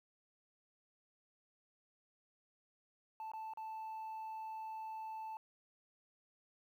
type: tone with dropouts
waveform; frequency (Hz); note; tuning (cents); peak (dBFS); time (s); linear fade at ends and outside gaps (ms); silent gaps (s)
sine; 880; A5; 0; -40; 3.2-5.37; 1; 3.317-3.335 / 3.536-3.573
effects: tanh soft clip ceiling -42 dBFS + 12-bit